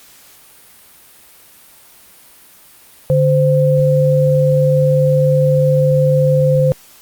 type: tone pair together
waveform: sine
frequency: 146.12 / 518 Hz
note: D3 / C5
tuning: -8 / -17 cents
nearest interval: octave + minor seventh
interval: 2191 cents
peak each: -12 dBFS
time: 3.1-6.72 s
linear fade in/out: 0 ms
effects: white hiss -44 dBFS RMS until 7.01 s + Opus 48 kbps